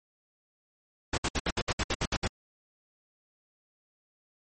pink noise bursts, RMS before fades -28 dBFS, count 11, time 1.13-2.276 s, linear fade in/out 5 ms, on 46 ms, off 64 ms, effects MP3 32 kbps

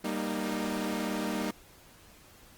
sawtooth chord, Eb major, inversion first, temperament equal with one note detuned, 196 / 233.1 / 307.7 Hz, G3 / Bb3 / Eb4, 0 / 0 / -19 cents, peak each -31 dBFS, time 0.04-1.51 s, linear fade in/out 5 ms, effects pink hiss -56 dBFS RMS until 2.57 s + Opus 24 kbps

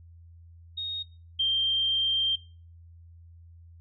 sine tone pair in turn, 3729 / 3166 Hz, A#7 / G7, 0 / +17 cents, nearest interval minor third, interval 283 cents, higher first, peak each -30 / -22 dBFS, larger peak second, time 0.77-1.03 / 1.39-2.36 s, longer second, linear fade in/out 10 ms, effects noise-tail reverb RT60 0.4 s tail -22 dB re dry + added 84 Hz sine -48 dBFS peak until 3.8 s

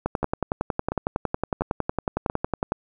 two click trains, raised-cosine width 1 ms, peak -9 / -11 dBFS, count 30 / 4, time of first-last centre 0.06-2.721 / 0.23-2.299 s, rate 10.9 / 1.45 Hz, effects none

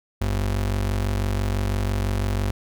square ring-modulated tone, 74.8 Hz, D2, 32 cents sharp, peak -19 dBFS, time 0.21-2.51 s, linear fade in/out 5 ms, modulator 23 Hz, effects none

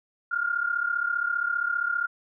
sine tone pair together, 1396.9 / 1432 Hz, F6 / F6, 0 / +43 cents, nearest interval unison, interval 43 cents, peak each -26 / -28 dBFS, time 0.31-2.07 s, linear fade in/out 10 ms, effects none

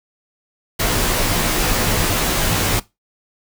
pink noise with comb filter, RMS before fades -18 dBFS, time 0.79-2.8 s, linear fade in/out 10 ms, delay 15 ms, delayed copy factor -0.8, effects noise-tail reverb RT60 0.2 s tail -19 dB re dry

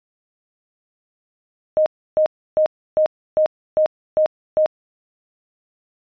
sine tone bursts, 620 Hz, D#5, 6 cents flat, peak -12 dBFS, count 8, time 1.77-4.66 s, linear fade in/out 0 ms, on 90 ms, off 310 ms, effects resampled to 11025 Hz

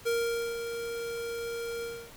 square tone with ADSR envelope, 466.2 Hz, A#4, in tune, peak -26 dBFS, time 0.05-2.12 s, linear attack 22 ms, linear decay 480 ms, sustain -8 dB, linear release 300 ms, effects pink hiss -51 dBFS RMS until 2.16 s

